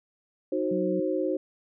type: chord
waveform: sine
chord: C diminished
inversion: first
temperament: equal with one note detuned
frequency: 311.1 / 370 / 531.5 Hz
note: Eb4 / Gb4 / C5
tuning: 0 / 0 / +27 cents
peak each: -29 dBFS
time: 0.52-1.37 s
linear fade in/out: 5 ms
type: tone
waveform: sine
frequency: 185 Hz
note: F#3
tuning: in tune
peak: -30 dBFS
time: 0.71-1 s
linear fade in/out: 5 ms
effects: none